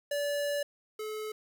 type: tone pair in turn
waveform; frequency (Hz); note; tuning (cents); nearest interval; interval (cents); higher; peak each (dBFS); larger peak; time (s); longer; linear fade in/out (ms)
square; 577 / 430.4; D5 / A4; -31 / -38; perfect fourth; 507; first; -30 / -36; first; 0.11-0.63 / 0.99-1.32; first; 5
effects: 10-bit